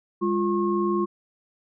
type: tone cluster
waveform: sine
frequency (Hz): 204.1 / 349 / 1082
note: G#3 / F4 / C#6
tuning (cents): -30 / -1 / -42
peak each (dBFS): -26 / -23 / -28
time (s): 0.21-1.06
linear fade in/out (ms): 20
effects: none